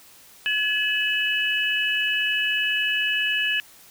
sine tone cluster, 1700 / 2584 / 2954 Hz, G#6 / E7 / F#7, +40 / -35 / -3 cents, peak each -25 dBFS, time 0.46-3.6 s, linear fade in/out 0 ms, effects white hiss -50 dBFS RMS until 3.9 s

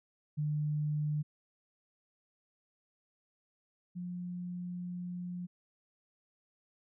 sine tone pair in turn, 150 / 177.82 Hz, D3 / F3, +37 / +31 cents, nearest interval minor third, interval 294 cents, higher second, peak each -30 / -37 dBFS, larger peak first, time 0.37-1.23 / 3.95-5.47 s, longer second, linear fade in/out 20 ms, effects none

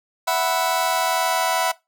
sawtooth chord, E suspended second, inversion none, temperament just, 659.3 / 741.7 / 988.9 Hz, E5 / F#5 / B5, 0 / +4 / +2 cents, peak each -19 dBFS, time 0.27-1.72 s, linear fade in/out 10 ms, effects noise-tail reverb RT60 0.2 s tail -20 dB re dry

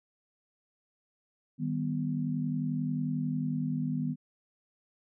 sine chord, Eb augmented, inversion none, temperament equal, 155.56 / 196 / 246.9 Hz, Eb3 / G3 / B3, 0 / 0 / 0 cents, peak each -32 / -37 / -32 dBFS, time 1.58-4.16 s, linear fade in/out 50 ms, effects none

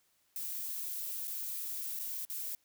violet noise with dropouts, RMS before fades -39 dBFS, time 0.36-2.55 s, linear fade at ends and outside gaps 1 ms, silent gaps 1.273-1.278 / 1.991-1.996 / 2.251-2.299 s, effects white hiss -73 dBFS RMS until 2.64 s

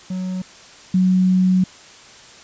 triangle / sine tone pair in turn, 185 / 185 Hz, F#3 / F#3, 0 / 0 cents, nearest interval unison, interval 0 cents, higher neither, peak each -20 / -12 dBFS, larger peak second, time 0.1-0.42 / 0.94-1.64 s, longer second, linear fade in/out 5 ms, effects white hiss -43 dBFS RMS until 2.43 s + resampled to 16000 Hz

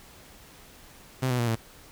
sawtooth tone with pitch steps, 130 / 124.2 / 118.66 / 113.37 Hz, C3 / B2 / A#2 / A#2, -11 / +10 / +31 / -48 cents, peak -20 dBFS, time 1.22-1.556 s, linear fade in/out 10 ms, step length 84 ms, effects pink hiss -51 dBFS RMS until 1.91 s

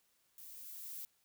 violet noise with level ramp, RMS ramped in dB -53 to -45 dBFS, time 0.38-1.05 s, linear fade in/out 0 ms, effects white hiss -75 dBFS RMS until 1.24 s

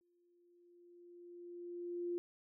sine tone with exponential growth, 349.2 Hz, F4, in tune, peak -35 dBFS, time 0.01-2.18 s, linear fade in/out 0 ms, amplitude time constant 470 ms, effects none

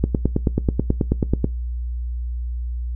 click train, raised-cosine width 3 ms, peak -4 dBFS, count 14, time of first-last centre 0.04-1.444 s, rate 9.26 Hz, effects noise-tail reverb RT60 0.2 s tail -21 dB re dry + added 60 Hz sine -23 dBFS peak until 2.95 s

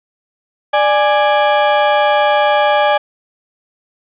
35% pulse tone pair together, 591.7 / 830.6 Hz, D5 / G#5, +13 / 0 cents, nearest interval tritone, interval 587 cents, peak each -11 dBFS, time 0.73-2.98 s, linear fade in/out 10 ms, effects resampled to 8000 Hz + 7-bit

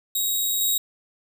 5% pulse tone with level steps, 3803 Hz, A#7, 34 cents sharp, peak -14 / -12 dBFS, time 0.15-0.78 s, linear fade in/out 5 ms, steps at 0.61 s, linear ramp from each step 2 ms, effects none

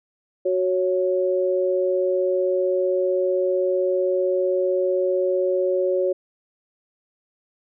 sine tone pair together, 370 / 554.4 Hz, F#4 / C#5, 0 / 0 cents, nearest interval perfect fifth, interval 700 cents, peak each -21 dBFS, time 0.45-6.13 s, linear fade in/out 10 ms, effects none

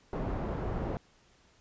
pink low-pass noise, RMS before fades -34 dBFS, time 0.13-0.97 s, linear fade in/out 0 ms, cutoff 860 Hz, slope 12 dB/octave, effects pink hiss -64 dBFS RMS until 1.6 s + resampled to 16000 Hz

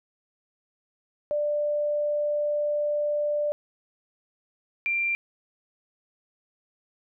sine tone pair in turn, 591 / 2371 Hz, D5 / D7, +11 / +16 cents, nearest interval 2 octaves, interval 2405 cents, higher second, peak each -23 dBFS, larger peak neither, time 1.31-3.52 / 4.86-5.15 s, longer first, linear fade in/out 0 ms, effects none

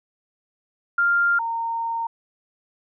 sine tone pair in turn, 1396.9 / 919.5 Hz, F6 / A#5, 0 / -24 cents, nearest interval perfect fifth, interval 724 cents, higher first, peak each -16 / -23 dBFS, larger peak first, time 0.98-1.39 / 1.39-2.07 s, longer second, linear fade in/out 5 ms, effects none

